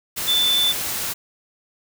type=tone in noise; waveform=sine; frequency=3520 Hz; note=A7; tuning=in tune; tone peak=-16 dBFS; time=0.27-0.73 s; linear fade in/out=20 ms; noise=white; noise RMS=-26 dBFS; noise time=0.16-1.14 s; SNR=+7 dB; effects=none